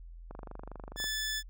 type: click train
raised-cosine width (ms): 1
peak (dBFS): -30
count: 19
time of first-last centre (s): 0.31-1.042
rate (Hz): 24.6
type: tone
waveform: 15% pulse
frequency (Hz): 1738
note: A6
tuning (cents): -22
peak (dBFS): -26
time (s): 0.96-1.43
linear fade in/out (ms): 50
effects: added 42 Hz sine -45 dBFS peak until 1.49 s

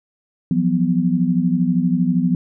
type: tone cluster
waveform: sine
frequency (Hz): 170.7 / 183.3 / 248.4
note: F3 / F#3 / B3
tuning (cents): -39 / -16 / +10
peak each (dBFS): -19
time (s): 0.51-2.35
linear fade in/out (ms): 2
effects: none

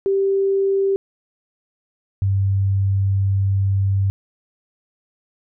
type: tone pair in turn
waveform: sine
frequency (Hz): 391.1 / 97.78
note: G4 / G2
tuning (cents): -4 / -4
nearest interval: 2 octaves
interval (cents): 2400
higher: first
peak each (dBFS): -15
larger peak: neither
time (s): 0.06-0.96 / 2.22-4.1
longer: second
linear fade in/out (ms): 0
effects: none

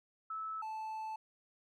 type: tone pair in turn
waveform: sine / triangle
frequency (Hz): 1306 / 875.4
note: E6 / A5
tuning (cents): -17 / -9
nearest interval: perfect fifth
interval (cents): 692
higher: first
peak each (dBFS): -38 / -37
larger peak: second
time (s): 0.3-0.62 / 0.62-1.16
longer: second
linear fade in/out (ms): 5
effects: none

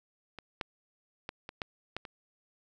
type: clicks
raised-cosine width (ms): 0.3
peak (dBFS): -27 / -17 / -21 / -25 / -18 / -19 / -27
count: 7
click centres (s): 0.387 / 0.612 / 1.291 / 1.491 / 1.618 / 1.966 / 2.052
effects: none

